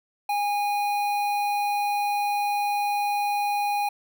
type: tone with notch filter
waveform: square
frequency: 820 Hz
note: G#5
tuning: 22 cents flat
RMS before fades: -25 dBFS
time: 0.29-3.89 s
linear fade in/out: 5 ms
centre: 6900 Hz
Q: 0.84
effects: none